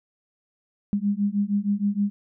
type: beating tone pair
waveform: sine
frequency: 200 / 206.4 Hz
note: G3 / G#3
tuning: +35 / -10 cents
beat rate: 6.4 Hz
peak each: -24 dBFS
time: 0.93-2.1 s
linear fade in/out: 0 ms
effects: none

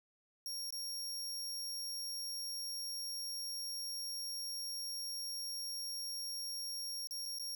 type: tone with dropouts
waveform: sawtooth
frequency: 5570 Hz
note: F8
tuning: 5 cents flat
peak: -37 dBFS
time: 0.46-7.55 s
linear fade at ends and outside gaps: 1 ms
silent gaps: 0.705-0.725 / 7.072-7.109 / 7.255-7.259 / 7.387-7.396 s
effects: none

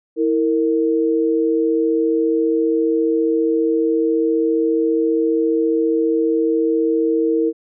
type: tone pair together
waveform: sine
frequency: 325.1 / 459.8 Hz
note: E4 / A#4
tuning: -24 / -24 cents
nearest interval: tritone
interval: 600 cents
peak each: -17 dBFS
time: 0.16-7.53 s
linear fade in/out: 50 ms
effects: none

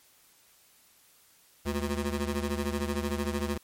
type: ring-modulated tone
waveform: 20% pulse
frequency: 144 Hz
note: D3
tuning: 34 cents flat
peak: -21 dBFS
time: 1.65-3.58 s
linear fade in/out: 10 ms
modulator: 65.4 Hz
effects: white hiss -61 dBFS RMS until 3.63 s + MP3 64 kbps

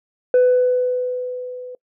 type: tone with level ramp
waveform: sine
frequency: 500 Hz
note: B4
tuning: 21 cents sharp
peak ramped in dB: -7 to -31 dBFS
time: 0.34-1.75 s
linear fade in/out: 2 ms
effects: noise-tail reverb RT60 0.1 s tail -24 dB re dry + tanh soft clip ceiling -9 dBFS

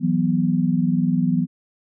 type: chord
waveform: sine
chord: E suspended second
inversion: none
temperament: equal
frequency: 164.81 / 185 / 246.9 Hz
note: E3 / F#3 / B3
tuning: 0 / 0 / 0 cents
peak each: -21 dBFS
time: 0-1.47 s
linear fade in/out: 50 ms
effects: none

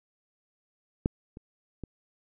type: clicks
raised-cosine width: 3 ms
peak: -11 / -30 / -24 dBFS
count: 3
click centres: 1.059 / 1.371 / 1.837 s
effects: none

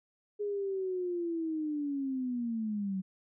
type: linear sweep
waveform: sine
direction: down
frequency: 416.4 to 185.8 Hz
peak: -31 dBFS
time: 0.39-3.02 s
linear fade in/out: 20 ms
effects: none

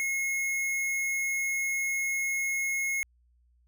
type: tone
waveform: square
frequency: 2166 Hz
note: C#7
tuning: 41 cents flat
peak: -28 dBFS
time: 0-3.03 s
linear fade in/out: 0 ms
effects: added 60 Hz sine -62 dBFS peak until 3.67 s

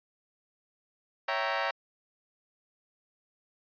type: chord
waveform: 20% pulse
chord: C# diminished seventh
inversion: none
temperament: equal with one note detuned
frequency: 554.4 / 659.3 / 778.1 / 932.3 Hz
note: C#5 / E5 / G5 / Bb5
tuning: 0 / 0 / -13 / 0 cents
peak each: -29 dBFS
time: 1.28-1.71 s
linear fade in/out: 5 ms
effects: resampled to 11025 Hz

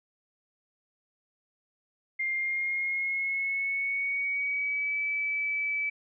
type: tone with pitch glide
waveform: sine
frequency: 2111 to 2302 Hz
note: C7 to D7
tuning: +15 to -35 cents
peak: -27 dBFS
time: 2.19-5.9 s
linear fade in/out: 10 ms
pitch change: +150 cents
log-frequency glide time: 2.35-5 s
effects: none

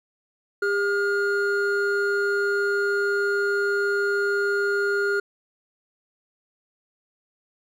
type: tone pair together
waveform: triangle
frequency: 402.4 / 1424 Hz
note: G4 / F6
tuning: +45 / +33 cents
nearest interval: octave + minor seventh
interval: 2188 cents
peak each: -21 / -22 dBFS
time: 0.62-5.2 s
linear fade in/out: 5 ms
effects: none

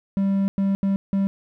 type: tone bursts at uneven times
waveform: triangle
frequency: 196 Hz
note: G3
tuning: in tune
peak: -16 dBFS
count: 4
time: 0.17-0.48 / 0.58-0.75 / 0.83-0.96 / 1.13-1.27 s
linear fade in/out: 0 ms
effects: none

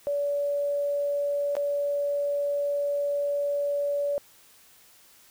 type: tone with dropouts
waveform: sine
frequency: 573 Hz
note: D5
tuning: 43 cents flat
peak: -24 dBFS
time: 0.07-4.18 s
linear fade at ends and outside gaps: 0 ms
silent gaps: 1.553-1.567 s
effects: white hiss -56 dBFS RMS until 5.3 s

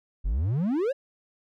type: exponential sweep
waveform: triangle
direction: up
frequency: 41.2 to 582 Hz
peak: -21 dBFS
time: 0.24-0.93 s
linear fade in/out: 20 ms
effects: none

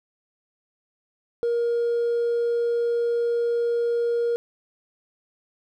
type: tone with hard clipping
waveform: triangle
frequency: 471.4 Hz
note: A#4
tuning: 19 cents sharp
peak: -20 dBFS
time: 1.43-4.36 s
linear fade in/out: 0 ms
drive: 2 dB
effects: none

